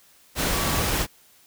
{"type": "tone in noise", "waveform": "sine", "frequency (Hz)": 1140, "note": "C#6", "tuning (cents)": 48, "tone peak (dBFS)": -34, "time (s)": [0.51, 0.86], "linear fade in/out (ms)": 50, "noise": "pink", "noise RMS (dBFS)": -24, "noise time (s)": [0.35, 1.07], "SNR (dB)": -13, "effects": ["white hiss -56 dBFS RMS until 1.46 s"]}